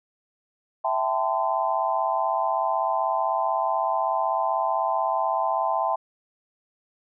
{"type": "chord", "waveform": "sine", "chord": "A minor seventh", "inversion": "second", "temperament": "equal with one note detuned", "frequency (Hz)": [659.3, 784, 880, 1026.7], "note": ["E5", "G5", "A5", "C6"], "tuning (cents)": [0, 0, 0, -33], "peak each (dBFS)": -27, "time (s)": [0.84, 5.96], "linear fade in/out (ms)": 10, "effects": []}